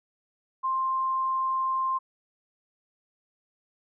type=tone; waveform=sine; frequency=1052 Hz; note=C6; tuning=9 cents sharp; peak=-24 dBFS; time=0.63-1.99 s; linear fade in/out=20 ms; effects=none